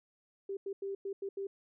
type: tone bursts at uneven times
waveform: sine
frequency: 393.4 Hz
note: G4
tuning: 6 cents sharp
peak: -35 dBFS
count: 6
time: 0.49-0.57 / 0.66-0.73 / 0.82-0.95 / 1.05-1.13 / 1.22-1.29 / 1.37-1.47 s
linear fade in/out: 5 ms
effects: none

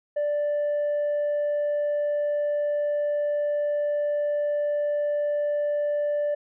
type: tone with tanh clipping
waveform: sine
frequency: 587.3 Hz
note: D5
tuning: in tune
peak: -23 dBFS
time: 0.16-6.35 s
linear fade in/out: 10 ms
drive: 1 dB
effects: none

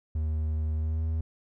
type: tone with pitch glide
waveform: triangle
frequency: 77.78 to 79.97 Hz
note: D#2 to D#2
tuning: 0 to +48 cents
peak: -24 dBFS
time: 0.15-1.21 s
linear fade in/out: 5 ms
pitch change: +48 cents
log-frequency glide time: 0.76-1.03 s
effects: none

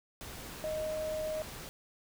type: tone in noise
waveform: sine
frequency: 622.3 Hz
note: D#5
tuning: in tune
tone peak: -33 dBFS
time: 0.64-1.42 s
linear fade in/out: 0 ms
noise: pink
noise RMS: -45 dBFS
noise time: 0.21-1.69 s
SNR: +9 dB
effects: none

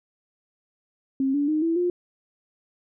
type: tone with pitch steps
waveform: sine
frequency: 268.3 / 287.6 / 308.2 / 330.3 / 354 Hz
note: C4 / D4 / D#4 / E4 / F4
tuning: +44 / -36 / -16 / +4 / +23 cents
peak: -20 dBFS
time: 1.2-1.9 s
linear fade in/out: 2 ms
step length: 140 ms
effects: none

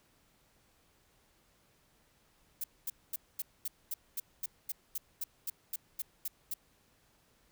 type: noise bursts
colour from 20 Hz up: violet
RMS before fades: -36 dBFS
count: 16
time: 2.61-6.54 s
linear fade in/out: 5 ms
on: 30 ms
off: 230 ms
effects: pink hiss -69 dBFS RMS until 7.51 s

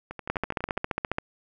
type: two click trains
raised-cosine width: 0.5 ms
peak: -11 / -21 dBFS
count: 14 / 9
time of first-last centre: 0.3-1.184 / 0.11-0.771 s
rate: 14.7 / 12.1 Hz
effects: none

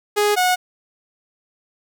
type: tone pair in turn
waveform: sawtooth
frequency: 415.3 / 729.8 Hz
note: G#4 / F#5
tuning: 0 / -24 cents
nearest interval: minor seventh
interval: 976 cents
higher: second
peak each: -11 dBFS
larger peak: neither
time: 0.16-0.36 / 0.36-0.56 s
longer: neither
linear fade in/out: 20 ms
effects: none

